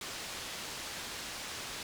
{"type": "low-pass noise", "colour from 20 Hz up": "white", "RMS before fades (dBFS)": -42, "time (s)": [0.01, 1.83], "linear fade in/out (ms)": 2, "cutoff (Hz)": 5800, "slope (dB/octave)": 12, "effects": []}